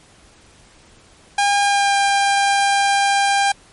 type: tone with pitch glide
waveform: sawtooth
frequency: 808 to 798.3 Hz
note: G#5 to G5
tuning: -48 to +31 cents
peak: -10 dBFS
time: 1.38-3.52 s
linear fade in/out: 5 ms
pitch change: -21 cents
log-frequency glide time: 1.6-1.95 s
effects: pink hiss -49 dBFS RMS until 3.72 s + MP3 48 kbps